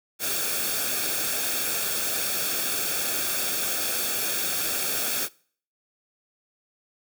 white noise with comb filter, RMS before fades -27 dBFS, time 0.19-5.29 s, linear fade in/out 50 ms, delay 1 ms, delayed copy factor -0.65, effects noise-tail reverb RT60 0.5 s tail -23 dB re dry

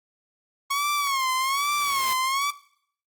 sawtooth tone with vibrato, 1100 Hz, C#6, 14 cents flat, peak -19 dBFS, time 0.7-2.51 s, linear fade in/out 10 ms, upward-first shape sine, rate 1.2 Hz, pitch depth 110 cents each way
white noise with exponential growth, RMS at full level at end -32 dBFS, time 0.75-2.13 s, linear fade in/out 0 ms, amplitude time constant 300 ms
effects noise-tail reverb RT60 0.6 s tail -18 dB re dry + Opus 24 kbps

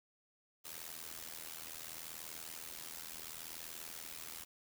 white noise with amplitude modulation, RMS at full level -44 dBFS, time 0.64-4.45 s, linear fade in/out 20 ms, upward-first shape sine, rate 80.7 Hz, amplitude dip 85%, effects none

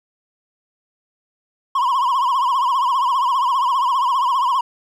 triangle tone with vibrato, 1027 Hz, C6, 33 cents flat, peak -13 dBFS, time 1.75-4.61 s, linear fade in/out 5 ms, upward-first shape triangle, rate 15 Hz, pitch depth 160 cents each way, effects none

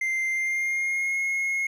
triangle tone with pitch glide, 2089 to 2160 Hz, C7 to C#7, -3 to -45 cents, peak -22 dBFS, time 0.01-1.67 s, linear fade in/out 5 ms, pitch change +58 cents, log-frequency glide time 0.29-1.17 s, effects none

